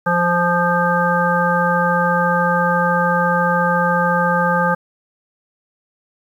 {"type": "harmonic tone with a mistuned harmonic", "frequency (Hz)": 174.61, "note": "F3", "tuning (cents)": 0, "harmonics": [1, 3, 5, 7, 9], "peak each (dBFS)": [-20, -20, -20, -20, -20], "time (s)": [0.06, 4.75], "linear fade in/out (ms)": 10, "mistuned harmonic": 5, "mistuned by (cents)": -15, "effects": ["8-bit"]}